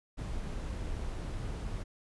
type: noise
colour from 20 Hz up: brown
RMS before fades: -37 dBFS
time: 0.17-1.84 s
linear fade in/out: 20 ms
effects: resampled to 24000 Hz